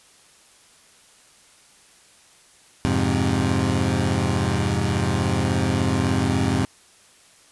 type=chord; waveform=20% pulse; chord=F minor; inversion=none; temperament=equal; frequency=87.31 / 103.83 / 130.81 Hz; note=F2 / Ab2 / C3; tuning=0 / 0 / 0 cents; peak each=-19 dBFS; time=2.85-6.65 s; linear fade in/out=0 ms; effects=white hiss -53 dBFS RMS until 7.51 s + resampled to 24000 Hz